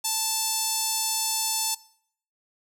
5% pulse tone with notch filter, 882 Hz, A5, 4 cents sharp, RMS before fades -27 dBFS, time 0.04-1.75 s, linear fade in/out 10 ms, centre 1900 Hz, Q 0.51, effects noise-tail reverb RT60 0.6 s tail -20 dB re dry

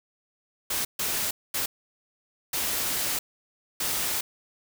white noise bursts at uneven times, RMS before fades -28 dBFS, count 5, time 0.7-0.85 / 0.99-1.31 / 1.54-1.66 / 2.53-3.19 / 3.8-4.21 s, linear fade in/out 5 ms, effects none

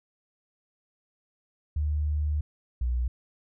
sine tone pair in turn, 75 / 61.03 Hz, D2 / B1, +37 / -20 cents, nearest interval major third, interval 357 cents, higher first, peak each -24 dBFS, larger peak neither, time 1.76-2.41 / 2.81-3.08 s, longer first, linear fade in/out 5 ms, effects none

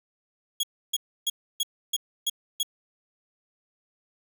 sawtooth tone bursts, 3322 Hz, G#7, in tune, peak -20 dBFS, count 7, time 0.6-2.631 s, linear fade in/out 5 ms, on 33 ms, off 300 ms, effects 10-bit

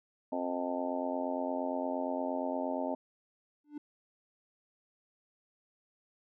harmonic tone, 88.6 Hz, F2, 25 cents sharp, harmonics 3 / 4 / 5 / 6 / 7 / 8 / 9 / 10, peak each -36 / -45 / -45 / -42 / -36 / -47 / -43 / -41 dBFS, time 0.32-2.95 s, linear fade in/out 5 ms
triangle tone with exponential growth, 295.6 Hz, D4, 11 cents sharp, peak -33 dBFS, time 3.64-3.78 s, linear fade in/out 5 ms, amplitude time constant 30 ms
effects none

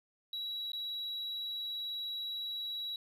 sine tone with dropouts, 3893 Hz, B7, 26 cents flat, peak -34 dBFS, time 0.33-2.96 s, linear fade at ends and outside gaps 2 ms, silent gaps 0.719-0.732 s, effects tanh soft clip ceiling -35 dBFS

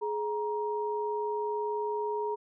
sine tone pair together, 421 / 942.1 Hz, G#4 / A#5, +24 / +18 cents, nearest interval octave + major second, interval 1394 cents, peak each -31 / -33 dBFS, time 0.01-2.36 s, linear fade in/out 20 ms, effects none

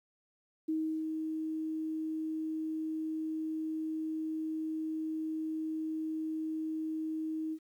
sine tone with ADSR envelope, 315.8 Hz, D#4, 26 cents sharp, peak -29 dBFS, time 0.68-7.59 s, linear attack 11 ms, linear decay 340 ms, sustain -4 dB, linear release 65 ms, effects 11-bit

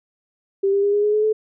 sine tone with pitch steps, 392.6 / 399 / 405.5 / 412.1 / 418.8 / 425.7 / 432.6 Hz, G4 / G4 / G#4 / G#4 / G#4 / G#4 / A4, +3 / +31 / -41 / -13 / +15 / +43 / -29 cents, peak -15 dBFS, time 0.63-1.33 s, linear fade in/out 10 ms, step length 100 ms, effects none

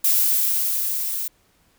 violet noise with level ramp, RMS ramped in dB -17 to -27 dBFS, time 0.04-1.28 s, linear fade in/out 5 ms, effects pink hiss -61 dBFS RMS until 1.78 s

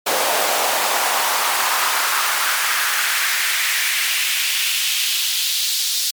pink noise with high-pass filter sweep, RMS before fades -19 dBFS, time 0.06-6.11 s, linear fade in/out 10 ms, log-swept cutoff 570 to 4400 Hz, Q 1.9, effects MP3 96 kbps

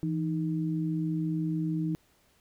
sine tone pair together, 164.8 / 311.1 Hz, E3 / D#4, 0 / 0 cents, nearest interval major seventh, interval 1100 cents, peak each -29 / -31 dBFS, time 0.03-1.95 s, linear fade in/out 0 ms, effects pink hiss -66 dBFS RMS until 2.4 s

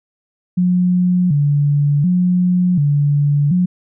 sine tone with vibrato, 161.3 Hz, E3, 37 cents flat, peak -11 dBFS, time 0.57-3.66 s, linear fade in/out 10 ms, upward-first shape square, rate 0.68 Hz, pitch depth 190 cents each way, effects none

